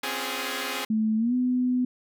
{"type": "chord", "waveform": "5% pulse", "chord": "Db major seventh", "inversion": "third", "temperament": "equal with one note detuned", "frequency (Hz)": [257.9, 277.2, 349.2, 415.3], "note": ["C4", "Db4", "F4", "Ab4"], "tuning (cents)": [-25, 0, 0, 0], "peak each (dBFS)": [-22, -24, -27, -21], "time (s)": [0.03, 0.85], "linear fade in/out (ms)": 5}
{"type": "tone with pitch glide", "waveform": "sine", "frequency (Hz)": [218.2, 250.6], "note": ["A3", "B3"], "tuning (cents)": [-14, 25], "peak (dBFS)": -21, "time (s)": [0.9, 1.85], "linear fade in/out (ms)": 5, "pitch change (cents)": 239, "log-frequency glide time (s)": [1.17, 1.34]}
{"effects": []}